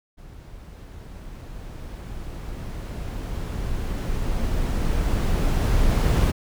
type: noise with level ramp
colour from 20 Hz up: brown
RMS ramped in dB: -42 to -17 dBFS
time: 0.17-6.32 s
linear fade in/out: 20 ms
effects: none